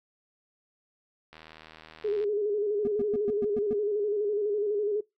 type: click train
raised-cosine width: 0.3 ms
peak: -31 dBFS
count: 73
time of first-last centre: 1.33-2.239 s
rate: 79.2 Hz
type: tone with vibrato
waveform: sine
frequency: 415.3 Hz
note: G#4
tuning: in tune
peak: -25 dBFS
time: 2.04-5.01 s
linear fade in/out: 10 ms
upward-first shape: square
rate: 12 Hz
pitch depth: 47 cents each way
type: tone bursts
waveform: triangle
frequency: 240 Hz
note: B3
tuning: 49 cents flat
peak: -28 dBFS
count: 7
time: 2.85-3.731 s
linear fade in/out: 0 ms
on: 23 ms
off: 120 ms
effects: noise-tail reverb RT60 0.2 s tail -23 dB re dry